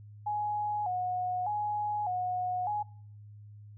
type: tone with vibrato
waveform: sine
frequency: 780 Hz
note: G5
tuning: 9 cents flat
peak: -29 dBFS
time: 0.26-2.83 s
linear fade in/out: 10 ms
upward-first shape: square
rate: 0.83 Hz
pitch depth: 120 cents each way
effects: noise-tail reverb RT60 0.5 s tail -21 dB re dry + added 104 Hz sine -47 dBFS peak until 3.77 s